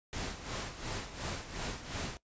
pink noise with tremolo, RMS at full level -37 dBFS, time 0.13-2.17 s, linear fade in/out 0 ms, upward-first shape sine, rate 2.8 Hz, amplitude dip 70%, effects noise-tail reverb RT60 0.1 s tail -19 dB re dry + resampled to 16000 Hz

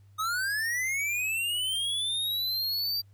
square linear sweep, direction up, 1244 to 4699 Hz, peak -28 dBFS, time 0.18-3.02 s, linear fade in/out 20 ms, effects added 99 Hz sine -53 dBFS peak until 3.13 s + pink hiss -72 dBFS RMS until 3.13 s

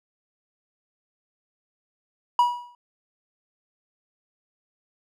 triangle tone with exponential decay, 969 Hz, B5, 33 cents flat, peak -11 dBFS, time 2.39-2.75 s, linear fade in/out 2 ms, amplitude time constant 78 ms, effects none

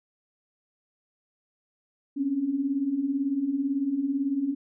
sine beating tone pair, 261.6 / 279.6 Hz, C4 / C#4, 0 / +15 cents, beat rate 18 Hz, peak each -31 / -25 dBFS, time 2.16-4.55 s, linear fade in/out 20 ms, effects none

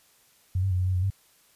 sine tone with pitch steps, 92.2 / 96.6 / 90.9 / 91.8 / 93.1 / 90.3 / 97.3 Hz, F#2 / G2 / F#2 / F#2 / F#2 / F#2 / G2, -6 / -25 / -30 / -13 / +11 / -42 / -12 cents, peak -22 dBFS, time 0.55-1.103 s, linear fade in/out 5 ms, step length 79 ms, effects white hiss -61 dBFS RMS until 1.55 s + resampled to 32000 Hz

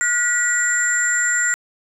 sine tone cluster, 1444 / 1931 / 7340 Hz, F#6 / B6 / A#8, -43 / -39 / -28 cents, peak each -20 dBFS, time 0.01-1.54 s, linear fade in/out 0 ms, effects tanh soft clip ceiling -6 dBFS + 8-bit

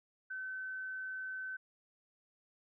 sine tone, 1526 Hz, G6, 47 cents flat, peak -39 dBFS, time 0.3-1.57 s, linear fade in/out 10 ms, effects none

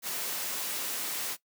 white noise, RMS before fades -34 dBFS, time 0.02-1.37 s, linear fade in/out 50 ms, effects noise-tail reverb RT60 0.1 s tail -17 dB re dry + high-pass 200 Hz 12 dB/octave

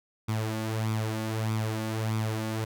sawtooth tone with flanger, 110 Hz, A2, in tune, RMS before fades -30 dBFS, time 0.28-2.65 s, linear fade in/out 10 ms, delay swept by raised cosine 0.84 to 3.54 ms, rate 1.6 Hz, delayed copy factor +0.6, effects none

